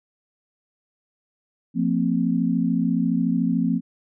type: chord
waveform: sine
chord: F suspended fourth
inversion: none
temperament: equal with one note detuned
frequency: 174.61 / 227.6 / 261.6 Hz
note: F3 / Bb3 / C4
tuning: 0 / -41 / 0 cents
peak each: -23 dBFS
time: 1.74-3.81 s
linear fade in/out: 50 ms
effects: none